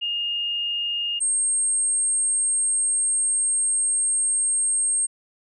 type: tone pair in turn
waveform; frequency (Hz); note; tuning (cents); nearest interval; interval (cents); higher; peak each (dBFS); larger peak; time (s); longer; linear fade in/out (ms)
sine; 2837 / 8501; F7 / C9; +27 / +26; octave + perfect fifth; 1899; second; -23 / -19; second; 0.01-1.2 / 1.2-5.07; second; 20
effects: none